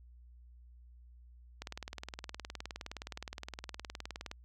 click train, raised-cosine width 0.2 ms, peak -24 dBFS, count 53, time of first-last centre 1.62-4.314 s, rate 19.3 Hz, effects added 60 Hz sine -54 dBFS peak until 4.44 s

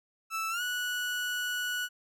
30% pulse tone with pitch glide, 1318.5 to 1471.4 Hz, E6 to F#6, 0 to -10 cents, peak -28 dBFS, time 0.3-1.89 s, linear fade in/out 50 ms, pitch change +190 cents, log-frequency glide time 0.5-0.62 s, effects none

